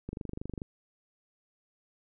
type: click train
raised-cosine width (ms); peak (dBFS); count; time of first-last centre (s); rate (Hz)
3; -24; 14; 0.09-0.618; 24.6
effects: none